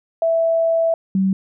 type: tone pair in turn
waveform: sine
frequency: 659.3 / 191.53 Hz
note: E5 / G3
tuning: 0 / -40 cents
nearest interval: octave + major sixth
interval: 2140 cents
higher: first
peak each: -14 dBFS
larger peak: neither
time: 0.22-0.94 / 1.15-1.33 s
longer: first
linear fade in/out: 2 ms
effects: none